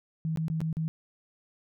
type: tone with dropouts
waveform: sine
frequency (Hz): 160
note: D#3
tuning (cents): +49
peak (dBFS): -27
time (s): 0.25-0.88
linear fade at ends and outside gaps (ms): 0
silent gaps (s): 0.36-0.373 / 0.482-0.5 / 0.605-0.615 / 0.728-0.769
effects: none